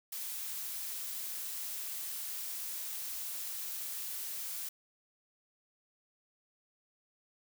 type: noise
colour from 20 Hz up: blue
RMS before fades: -40 dBFS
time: 0.12-4.69 s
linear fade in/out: 5 ms
effects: none